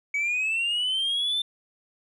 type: linear sweep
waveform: sine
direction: up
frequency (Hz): 2254 to 3576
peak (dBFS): -21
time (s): 0.14-1.42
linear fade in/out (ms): 5
effects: tanh soft clip ceiling -22 dBFS